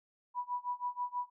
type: tone with tremolo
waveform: sine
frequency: 982 Hz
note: B5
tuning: 10 cents flat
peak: -31 dBFS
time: 0.34-1.3 s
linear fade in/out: 50 ms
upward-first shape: sine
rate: 6.2 Hz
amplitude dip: 95%
effects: none